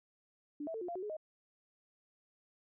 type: tone with pitch steps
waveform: sine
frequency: 293.3 / 653 / 446 / 355.9 / 690 / 370.5 / 419.5 / 623 Hz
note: D4 / E5 / A4 / F4 / F5 / F#4 / G#4 / D#5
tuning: -2 / -17 / +23 / +33 / -21 / +2 / +17 / +2 cents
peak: -38 dBFS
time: 0.6-1.168 s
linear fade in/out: 5 ms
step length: 71 ms
effects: none